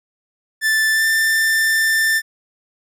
45% pulse tone with pitch glide, 1760 to 1782.5 Hz, A6 to A6, 0 to +22 cents, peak -14 dBFS, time 0.61-2.22 s, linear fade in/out 50 ms, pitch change +22 cents, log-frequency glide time 0.92-1.05 s, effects none

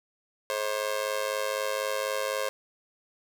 sawtooth tone with amplitude modulation, 533 Hz, C5, 32 cents sharp, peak -20 dBFS, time 0.5-2.49 s, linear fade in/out 0 ms, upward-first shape sine, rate 104 Hz, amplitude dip 90%, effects none

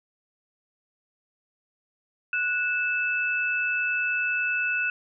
sine tone pair together, 1473.2 / 2625 Hz, F#6 / E7, -8 / -8 cents, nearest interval minor seventh, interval 1000 cents, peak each -26 dBFS, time 2.33-4.9 s, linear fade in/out 2 ms, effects none

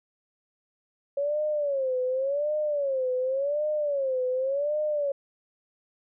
sine tone with vibrato, 554.4 Hz, C#5, in tune, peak -24 dBFS, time 1.17-5.12 s, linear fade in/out 5 ms, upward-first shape sine, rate 0.89 Hz, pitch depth 160 cents each way, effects none

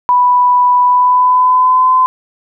sine tone with pitch glide, 987.8 to 1023.2 Hz, B5 to C6, 0 to -39 cents, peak -6 dBFS, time 0.09-2.06 s, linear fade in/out 0 ms, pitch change +61 cents, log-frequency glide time 0.84-1.93 s, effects none

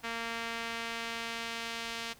sawtooth tone with band-pass filter sweep, 230.3 Hz, A#3, 21 cents flat, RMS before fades -38 dBFS, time 0.03-2.14 s, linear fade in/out 20 ms, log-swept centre 2100 to 3400 Hz, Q 0.97, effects pink hiss -58 dBFS RMS until 2.19 s

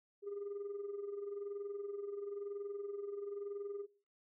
sine tone with amplitude modulation, 404.7 Hz, G#4, 45 cents flat, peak -36 dBFS, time 0.22-3.87 s, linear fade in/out 50 ms, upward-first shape sine, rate 21 Hz, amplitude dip 65%, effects noise-tail reverb RT60 0.5 s tail -25 dB re dry + tanh soft clip ceiling -37 dBFS

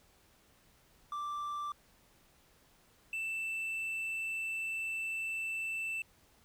triangle tone pair in turn, 1174.7 / 2658 Hz, D6 / E7, 0 / +14 cents, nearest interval octave + major second, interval 1414 cents, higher second, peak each -34 / -33 dBFS, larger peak second, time 1.12-1.72 / 3.13-6.02 s, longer second, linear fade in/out 2 ms, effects pink hiss -66 dBFS RMS until 6.44 s

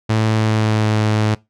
sawtooth tone with pitch glide, 110 to 107.61 Hz, A2 to A2, 0 to -38 cents, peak -10 dBFS, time 0.09-1.35 s, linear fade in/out 10 ms, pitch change -38 cents, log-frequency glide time 0.31-0.97 s, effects noise-tail reverb RT60 0.2 s tail -21 dB re dry + low-pass 6000 Hz 12 dB/octave

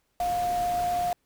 sine tone in noise, 708 Hz, F5, 23 cents sharp, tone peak -24 dBFS, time 0.2-1.13 s, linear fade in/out 2 ms, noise pink, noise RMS -39 dBFS, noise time 0.2-1.13 s, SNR +12 dB, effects pink hiss -73 dBFS RMS until 1.25 s

